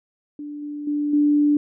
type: tone with level steps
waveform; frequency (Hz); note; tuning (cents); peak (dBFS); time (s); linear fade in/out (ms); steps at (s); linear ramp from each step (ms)
sine; 293.7; D4; 0; -30 / -28 / -20 / -14; 0.39-1.57; 2; 0.62 / 0.87 / 1.13; 5
effects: none